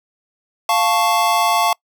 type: chord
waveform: square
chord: F augmented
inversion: none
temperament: equal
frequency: 698.5 / 880 / 1108.7 Hz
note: F5 / A5 / C#6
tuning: 0 / 0 / 0 cents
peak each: -19 dBFS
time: 0.69-1.73 s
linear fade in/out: 2 ms
effects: noise-tail reverb RT60 0.1 s tail -26 dB re dry